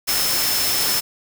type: tone in noise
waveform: sine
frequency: 5274 Hz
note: E8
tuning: in tune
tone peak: -23 dBFS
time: 0.07-1.01 s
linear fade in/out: 20 ms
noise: white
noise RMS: -21 dBFS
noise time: 0.07-1.01 s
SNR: -5 dB
effects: none